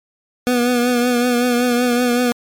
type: tone with vibrato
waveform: 25% pulse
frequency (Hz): 244.3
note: B3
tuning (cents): -19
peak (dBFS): -10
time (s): 0.47-2.32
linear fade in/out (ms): 0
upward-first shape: triangle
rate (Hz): 5.3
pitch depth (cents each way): 45
effects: MP3 96 kbps